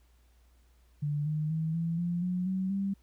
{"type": "tone with pitch steps", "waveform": "sine", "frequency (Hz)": [146.83, 153.07, 159.57, 166.34, 173.41, 180.77, 188.45, 196.45], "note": ["D3", "D#3", "D#3", "E3", "F3", "F#3", "F#3", "G3"], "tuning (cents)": [0, -28, 44, 16, -12, -40, 32, 4], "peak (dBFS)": -28, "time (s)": [1.02, 2.94], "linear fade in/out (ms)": 10, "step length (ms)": 240, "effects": ["added 60 Hz sine -60 dBFS peak until 3.02 s", "pink hiss -71 dBFS RMS until 3.02 s"]}